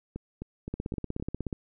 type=two click trains; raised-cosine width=3 ms; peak=-23 / -19 dBFS; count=5 / 14; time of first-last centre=0.16-1.199 / 0.74-1.528 s; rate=3.85 / 16.5 Hz; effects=none